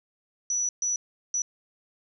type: tone bursts at uneven times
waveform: sine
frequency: 5910 Hz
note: F#8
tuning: 3 cents flat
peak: -24 dBFS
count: 3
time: 0.5-0.69 / 0.82-0.96 / 1.34-1.42 s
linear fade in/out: 2 ms
effects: none